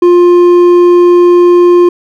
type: tone with hard clipping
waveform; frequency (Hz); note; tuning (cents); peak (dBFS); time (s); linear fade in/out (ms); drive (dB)
sine; 351.9; F4; +13; -3; 0.02-1.89; 5; 5
effects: none